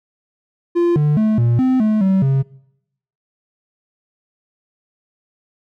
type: tone with pitch steps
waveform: triangle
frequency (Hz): 345.5 / 149 / 216.7 / 118.4 / 258.2 / 215.4 / 191.1 / 135.3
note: F4 / D3 / A3 / A#2 / C4 / A3 / G3 / C#3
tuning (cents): -19 / +25 / -26 / +27 / -23 / -37 / -44 / -42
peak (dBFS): -10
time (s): 0.75-2.43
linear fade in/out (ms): 20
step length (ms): 210
effects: noise-tail reverb RT60 0.8 s tail -22 dB re dry